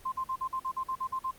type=tone bursts; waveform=sine; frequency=1046.5 Hz; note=C6; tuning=in tune; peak=-29 dBFS; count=11; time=0.05-1.312 s; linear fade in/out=10 ms; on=72 ms; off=47 ms; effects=pink hiss -55 dBFS RMS until 1.38 s + Opus 24 kbps